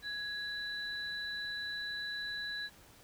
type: tone pair together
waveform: sine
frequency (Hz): 1669 / 3970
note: G#6 / B7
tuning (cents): +8 / +8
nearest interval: octave + minor third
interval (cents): 1500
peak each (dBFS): -39 / -40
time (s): 0.02-2.7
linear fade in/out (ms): 50
effects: pink hiss -59 dBFS RMS until 3.03 s